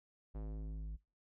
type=tone with low-pass filter sweep; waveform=square; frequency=53 Hz; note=G#1; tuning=36 cents sharp; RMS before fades=-43 dBFS; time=0.34-0.97 s; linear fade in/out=20 ms; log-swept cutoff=850 to 110 Hz; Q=0.72; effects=noise-tail reverb RT60 0.3 s tail -24 dB re dry